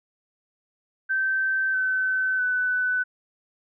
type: tone with pitch steps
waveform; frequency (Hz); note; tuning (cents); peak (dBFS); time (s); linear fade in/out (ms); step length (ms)
sine; 1550 / 1524.3 / 1498.9; G6 / G6 / F#6; -20 / -49 / +22; -21; 1.09-3.04; 20; 650
effects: none